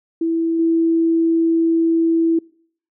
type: tone with level steps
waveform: sine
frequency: 329.6 Hz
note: E4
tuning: in tune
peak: -16 / -13 dBFS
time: 0.21-2.39 s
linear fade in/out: 5 ms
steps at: 0.59 s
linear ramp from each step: 5 ms
effects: noise-tail reverb RT60 0.6 s tail -26 dB re dry